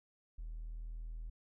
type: tone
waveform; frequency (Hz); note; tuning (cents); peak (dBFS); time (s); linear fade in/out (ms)
triangle; 40.25; E1; -41; -38; 0.38-1.3; 10
effects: tanh soft clip ceiling -38 dBFS